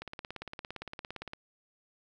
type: click train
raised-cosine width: 0.3 ms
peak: -24 dBFS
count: 24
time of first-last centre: 0.02-1.334 s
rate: 17.5 Hz
effects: none